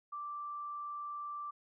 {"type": "tone", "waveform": "sine", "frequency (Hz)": 1173, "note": "D6", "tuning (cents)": -2, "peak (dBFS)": -39, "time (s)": [0.12, 1.51], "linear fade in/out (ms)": 10, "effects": []}